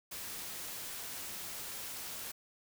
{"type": "noise", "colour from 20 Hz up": "white", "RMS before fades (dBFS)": -43, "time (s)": [0.11, 2.32], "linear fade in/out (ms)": 10, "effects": []}